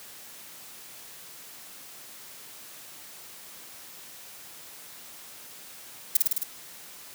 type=noise with echo; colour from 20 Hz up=violet; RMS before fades=-18 dBFS; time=6.15-6.17 s; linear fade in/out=5 ms; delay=53 ms; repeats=5; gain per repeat=-2 dB; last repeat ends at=6.435 s; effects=white hiss -46 dBFS RMS until 7.14 s + high-pass 100 Hz 12 dB/octave